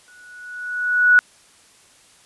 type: tone with exponential growth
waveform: sine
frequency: 1470 Hz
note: F#6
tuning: 12 cents flat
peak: -7 dBFS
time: 0.08-1.19 s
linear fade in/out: 0 ms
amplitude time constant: 240 ms
effects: white hiss -52 dBFS RMS until 2.25 s + resampled to 24000 Hz